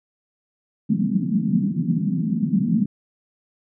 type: band-pass noise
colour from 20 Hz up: white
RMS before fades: -21 dBFS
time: 0.89-2.86 s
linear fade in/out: 5 ms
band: 160 to 230 Hz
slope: 48 dB/octave
effects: none